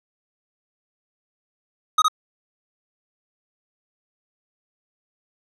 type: tone with echo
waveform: square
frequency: 1257 Hz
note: D#6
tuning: 17 cents sharp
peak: -14 dBFS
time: 1.98-2.02 s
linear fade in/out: 5 ms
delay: 63 ms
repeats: 1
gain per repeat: -2 dB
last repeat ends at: 2.083 s
effects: low-pass 7000 Hz 12 dB/octave